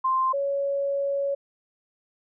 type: tone pair in turn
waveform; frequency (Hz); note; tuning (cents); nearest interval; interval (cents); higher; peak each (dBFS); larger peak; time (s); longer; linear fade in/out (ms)
sine; 1046.5 / 558.5; C6 / C#5; 0 / +13; major seventh; 1087; first; -20 / -23; first; 0.04-0.33 / 0.33-1.35; second; 10
effects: none